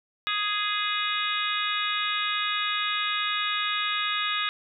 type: harmonic tone with a mistuned harmonic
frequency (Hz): 415.3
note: G#4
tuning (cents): 0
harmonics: 3 / 4 / 5 / 6 / 7 / 8 / 9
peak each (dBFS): -30 / -33 / -34 / -33 / -35 / -34 / -32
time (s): 0.27-4.49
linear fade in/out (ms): 0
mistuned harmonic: 8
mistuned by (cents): +37
effects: none